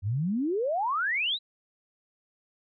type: exponential sweep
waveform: sine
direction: up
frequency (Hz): 90.9 to 4034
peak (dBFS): -25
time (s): 0.02-1.39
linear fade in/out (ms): 50
effects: none